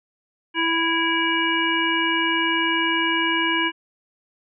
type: harmonic tone with a mistuned harmonic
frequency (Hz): 330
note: E4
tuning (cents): +2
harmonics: 1 / 3 / 5 / 7 / 9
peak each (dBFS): -25 / -25 / -25 / -25 / -25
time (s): 0.54-3.72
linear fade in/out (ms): 50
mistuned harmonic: 9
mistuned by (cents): -47
effects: none